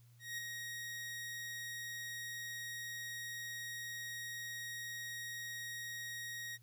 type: tone with ADSR envelope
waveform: sawtooth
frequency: 1882 Hz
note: A#6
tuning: 16 cents sharp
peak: -35 dBFS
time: 0.19-6.58 s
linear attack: 190 ms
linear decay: 9 ms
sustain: -4 dB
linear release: 35 ms
effects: added 119 Hz sine -60 dBFS peak until 6.62 s + white hiss -73 dBFS RMS until 6.62 s